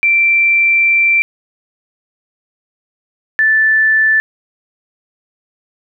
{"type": "tone pair in turn", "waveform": "sine", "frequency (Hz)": [2349, 1757], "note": ["D7", "A6"], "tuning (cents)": [0, -3], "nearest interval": "perfect fourth", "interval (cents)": 503, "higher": "first", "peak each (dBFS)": -8, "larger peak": "neither", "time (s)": [[0.03, 1.22], [3.39, 4.2]], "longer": "first", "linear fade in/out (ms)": 0, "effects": []}